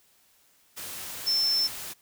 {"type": "tone in noise", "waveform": "sine", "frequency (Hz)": 5330, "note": "E8", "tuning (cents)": 18, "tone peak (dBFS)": -22, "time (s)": [1.26, 1.68], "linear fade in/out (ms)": 20, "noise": "white", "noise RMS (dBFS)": -38, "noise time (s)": [0.76, 1.94], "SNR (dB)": 13, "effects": ["white hiss -63 dBFS RMS until 2.01 s"]}